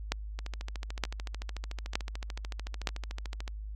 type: two click trains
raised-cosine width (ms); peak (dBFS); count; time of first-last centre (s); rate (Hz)
0.2; -22 / -11; 43 / 4; 0.39-3.478 / 0.12-2.872; 13.6 / 1.09
effects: added 52 Hz sine -37 dBFS peak until 3.75 s + AAC 48 kbps